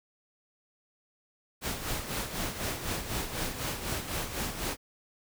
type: noise with tremolo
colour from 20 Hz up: pink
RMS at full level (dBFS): -32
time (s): 1.61-4.77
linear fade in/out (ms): 50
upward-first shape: sine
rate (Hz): 4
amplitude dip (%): 60
effects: none